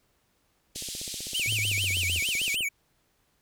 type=band-pass noise; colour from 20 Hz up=pink; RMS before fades=-37 dBFS; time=0.75-2.56 s; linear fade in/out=10 ms; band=3300 to 11000 Hz; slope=24 dB/octave
type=click train; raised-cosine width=2 ms; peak=-30 dBFS; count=30; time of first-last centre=0.76-2.607 s; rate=15.7 Hz
type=tone with vibrato; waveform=square; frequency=2637 Hz; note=E7; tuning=in tune; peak=-27 dBFS; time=1.34-2.69 s; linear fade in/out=10 ms; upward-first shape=sine; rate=6.6 Hz; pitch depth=300 cents each way
type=exponential sweep; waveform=sine; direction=down; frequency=111.8 to 84.1 Hz; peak=-31 dBFS; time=1.47-2.2 s; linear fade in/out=10 ms
effects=pink hiss -70 dBFS RMS until 3.41 s